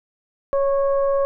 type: tone with frequency modulation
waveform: sine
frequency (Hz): 554.4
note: C#5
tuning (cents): 0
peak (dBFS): -16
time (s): 0.53-1.25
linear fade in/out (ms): 0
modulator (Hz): 546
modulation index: 0.58
effects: none